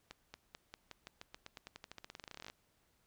accelerating click train, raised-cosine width 0.2 ms, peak -30 dBFS, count 30, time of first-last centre 0.11-2.5 s, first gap 230 ms, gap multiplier 0.91, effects pink hiss -75 dBFS RMS until 3.06 s

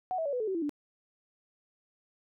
sine tone with pitch steps, 740 / 647.9 / 567.3 / 496.8 / 435 / 380.8 / 333.5 / 292 Hz, F#5 / E5 / C#5 / B4 / A4 / F#4 / E4 / D4, 0 / -30 / +40 / +10 / -20 / +50 / +20 / -10 cents, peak -29 dBFS, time 0.11-0.694 s, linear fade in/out 0 ms, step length 73 ms, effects none

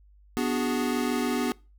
square chord, G# half-diminished seventh, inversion first, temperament equal, 246.9 / 293.7 / 370 / 415.3 Hz, B3 / D4 / F#4 / G#4, 0 / 0 / 0 / 0 cents, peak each -28 / -32 / -33 / -34 dBFS, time 0.37-1.52 s, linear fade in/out 0 ms, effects noise-tail reverb RT60 0.3 s tail -23 dB re dry + added 50 Hz sine -53 dBFS peak until 1.78 s

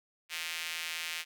square tone with high-pass filter, 82.41 Hz, E2, in tune, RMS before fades -38 dBFS, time 0.29-1.25 s, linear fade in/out 50 ms, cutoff 2400 Hz, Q 1.8, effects none

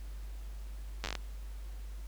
slowing click train, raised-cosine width 0.2 ms, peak -18 dBFS, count 8, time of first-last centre 1.04-1.153 s, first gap 9 ms, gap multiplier 1.19, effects added 50 Hz sine -40 dBFS peak until 2.07 s + pink hiss -59 dBFS RMS until 2.07 s

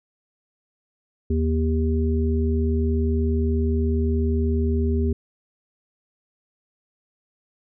harmonic tone, 79.2 Hz, D#2, 31 cents sharp, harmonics 1 / 3 / 5, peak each -20 / -25 / -27 dBFS, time 1.3-5.13 s, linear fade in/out 5 ms, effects none

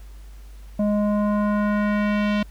square tone with low-pass filter sweep, 207.7 Hz, G#3, in tune, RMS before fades -21 dBFS, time 0.79-2.43 s, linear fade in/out 5 ms, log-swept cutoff 610 to 3200 Hz, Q 1.6, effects added 50 Hz sine -38 dBFS peak until 2.5 s + pink hiss -55 dBFS RMS until 2.5 s

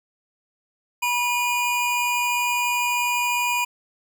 square tone pair together, 969 / 2442 Hz, B5 / D#7, -33 / -33 cents, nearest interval octave + major third, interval 1600 cents, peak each -24 dBFS, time 1.02-3.65 s, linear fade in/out 10 ms, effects none

